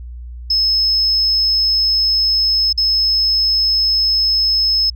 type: tone with dropouts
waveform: sine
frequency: 5190 Hz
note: E8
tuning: 28 cents flat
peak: -11 dBFS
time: 0.5-4.9 s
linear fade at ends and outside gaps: 5 ms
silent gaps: 2.728-2.776 s
effects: tanh soft clip ceiling -7 dBFS + added 60 Hz sine -28 dBFS peak until 4.95 s